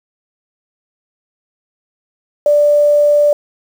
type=tone with quantisation; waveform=sine; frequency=587.3 Hz; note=D5; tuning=in tune; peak=-7 dBFS; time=2.46-3.33 s; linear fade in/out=2 ms; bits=6; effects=none